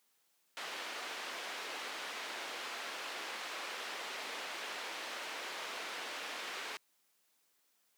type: band-pass noise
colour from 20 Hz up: white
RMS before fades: -43 dBFS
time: 0.57-6.77 s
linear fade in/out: 0 ms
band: 380 to 3000 Hz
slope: 12 dB/octave
effects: white hiss -75 dBFS RMS until 7.97 s + high-pass 200 Hz 12 dB/octave